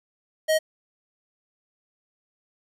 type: tone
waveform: square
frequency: 629 Hz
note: D#5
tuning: 19 cents sharp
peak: -19 dBFS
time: 0.48-0.59 s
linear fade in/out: 20 ms
effects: resampled to 32000 Hz + 9-bit